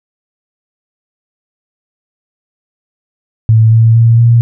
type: tone with pitch steps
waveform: sine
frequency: 111.3 / 113.31 / 115.36 / 117.44 Hz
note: A2 / A#2 / A#2 / A#2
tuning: +20 / -49 / -18 / +13 cents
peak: -3 dBFS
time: 3.49-4.41 s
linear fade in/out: 0 ms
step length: 230 ms
effects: none